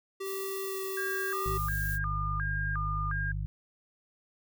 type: tone with pitch glide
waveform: square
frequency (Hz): 388.1 to 384.5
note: G4 to G4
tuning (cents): -17 to -33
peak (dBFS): -35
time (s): 0.2-1.58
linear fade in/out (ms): 10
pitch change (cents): -16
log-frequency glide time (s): 0.65-0.81
type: noise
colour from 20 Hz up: violet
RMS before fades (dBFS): -41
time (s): 0.23-1.99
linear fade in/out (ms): 50
type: tone with vibrato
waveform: sine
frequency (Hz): 1396.9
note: F6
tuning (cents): 0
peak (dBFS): -32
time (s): 0.97-3.32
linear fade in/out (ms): 5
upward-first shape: square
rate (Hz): 1.4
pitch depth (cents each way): 250
type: harmonic tone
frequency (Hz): 50.3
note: G1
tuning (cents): +45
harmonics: 1 / 2 / 3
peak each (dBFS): -33 / -36 / -38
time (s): 1.46-3.46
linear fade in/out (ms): 0
effects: none